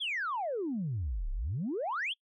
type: exponential two-way sweep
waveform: sine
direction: down then up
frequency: 3520 to 30.71 to 3520 Hz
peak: -30 dBFS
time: 0-2.14 s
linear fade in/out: 20 ms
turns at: 1.31 s
effects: noise-tail reverb RT60 0.1 s tail -26 dB re dry + tanh soft clip ceiling -27 dBFS